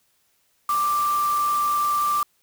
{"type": "tone in noise", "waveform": "sine", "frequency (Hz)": 1178, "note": "D6", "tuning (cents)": 5, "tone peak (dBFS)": -19, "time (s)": [0.69, 2.23], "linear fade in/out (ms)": 2, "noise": "white", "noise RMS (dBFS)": -35, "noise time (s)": [0.69, 2.23], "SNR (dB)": 13, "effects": ["white hiss -66 dBFS RMS until 2.42 s"]}